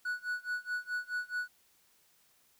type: tone with tremolo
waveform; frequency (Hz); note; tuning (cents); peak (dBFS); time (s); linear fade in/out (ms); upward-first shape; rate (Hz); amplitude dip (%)
triangle; 1473; F#6; -8; -29; 0.05-1.48; 5; sine; 4.7; 95
effects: white hiss -68 dBFS RMS until 2.59 s